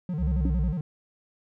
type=tone with vibrato; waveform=triangle; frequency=164.81 Hz; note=E3; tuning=in tune; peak=-25 dBFS; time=0.09-0.81 s; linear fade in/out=2 ms; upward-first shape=square; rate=11 Hz; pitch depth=160 cents each way
type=linear sweep; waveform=sine; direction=down; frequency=69.3 to 58.27 Hz; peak=-23 dBFS; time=0.18-0.74 s; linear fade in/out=50 ms
type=tone with exponential decay; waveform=sine; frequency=279.8 Hz; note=C#4; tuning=16 cents sharp; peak=-23 dBFS; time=0.45-0.55 s; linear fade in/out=2 ms; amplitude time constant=21 ms
effects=none